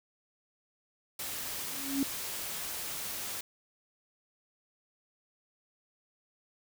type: noise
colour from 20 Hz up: white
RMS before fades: -38 dBFS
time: 1.19-3.41 s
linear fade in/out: 5 ms
type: tone with exponential growth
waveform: sine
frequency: 274.9 Hz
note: C#4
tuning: 14 cents flat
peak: -24 dBFS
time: 1.62-2.03 s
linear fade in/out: 2 ms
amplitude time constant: 87 ms
effects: none